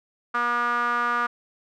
sawtooth tone with band-pass filter, 240 Hz, B3, 49 cents flat, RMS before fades -24 dBFS, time 0.34-1.27 s, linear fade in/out 10 ms, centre 1300 Hz, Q 7.9, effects none

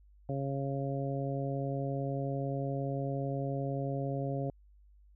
harmonic tone, 137.6 Hz, C#3, 12 cents flat, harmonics 1 / 2 / 3 / 4 / 5, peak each -34 / -39 / -41 / -39 / -42 dBFS, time 0.29-4.5 s, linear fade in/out 2 ms, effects added 50 Hz sine -57 dBFS peak until 5.15 s

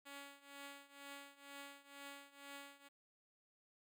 5% pulse tone with tremolo, 281 Hz, C#4, 24 cents sharp, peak -38 dBFS, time 0.05-2.89 s, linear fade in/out 20 ms, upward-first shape triangle, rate 2.1 Hz, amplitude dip 90%, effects none

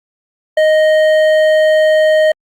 sine tone with hard clipping, 622.3 Hz, D#5, in tune, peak -9 dBFS, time 0.57-2.32 s, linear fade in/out 5 ms, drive 9 dB, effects Opus 48 kbps

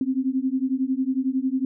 sine beating tone pair, 257 / 268 Hz, C4 / C4, -31 / +42 cents, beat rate 11 Hz, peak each -24 dBFS, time 0.01-1.65 s, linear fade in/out 2 ms, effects none

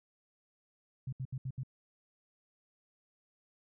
sine tone bursts, 130.81 Hz, C3, in tune, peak -35 dBFS, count 5, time 1.07-1.634 s, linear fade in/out 5 ms, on 56 ms, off 71 ms, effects none

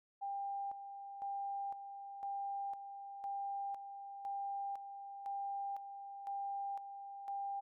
sine tone with tremolo, 796 Hz, G5, 26 cents sharp, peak -38 dBFS, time 0.21-7.61 s, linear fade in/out 20 ms, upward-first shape square, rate 0.99 Hz, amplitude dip 60%, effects none

